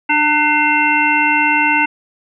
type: harmonic tone with a mistuned harmonic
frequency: 300 Hz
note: D4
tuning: 37 cents sharp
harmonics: 1 / 3 / 5 / 7 / 9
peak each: -21 / -16 / -19 / -17 / -16 dBFS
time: 0.09-1.86 s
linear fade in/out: 10 ms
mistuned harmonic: 1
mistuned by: -16 cents
effects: none